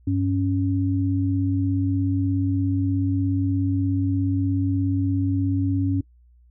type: tone pair together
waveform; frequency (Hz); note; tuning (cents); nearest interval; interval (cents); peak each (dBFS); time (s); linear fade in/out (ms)
sine; 98 / 277.2; G2 / C#4; 0 / 0; octave + tritone; 1800; -22; 0.07-6.01; 5
effects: noise-tail reverb RT60 0.1 s tail -20 dB re dry + added 60 Hz sine -51 dBFS peak until 6.5 s